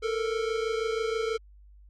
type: tone pair together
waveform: square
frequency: 441.7 / 467.9 Hz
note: A4 / A#4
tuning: +7 / +6 cents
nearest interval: minor second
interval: 99 cents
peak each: -29 / -33 dBFS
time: 0.02-1.38 s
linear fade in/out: 20 ms
effects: added 50 Hz sine -50 dBFS peak until 1.89 s + low-pass 5000 Hz 12 dB/octave